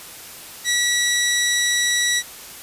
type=tone; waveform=15% pulse; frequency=1939 Hz; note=B6; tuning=32 cents flat; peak=-11 dBFS; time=0.64-2.23 s; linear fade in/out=50 ms; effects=white hiss -38 dBFS RMS until 2.62 s + resampled to 32000 Hz